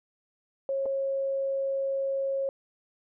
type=tone with dropouts; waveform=sine; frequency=544 Hz; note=C#5; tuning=33 cents flat; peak=-26 dBFS; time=0.69-2.49 s; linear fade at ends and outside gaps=1 ms; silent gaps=0.857-0.861 s; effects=none